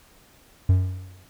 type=tone with exponential decay; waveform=triangle; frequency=92.5 Hz; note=F#2; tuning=in tune; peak=-10 dBFS; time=0.69-1.25 s; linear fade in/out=5 ms; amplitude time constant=120 ms; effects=pink hiss -55 dBFS RMS until 1.29 s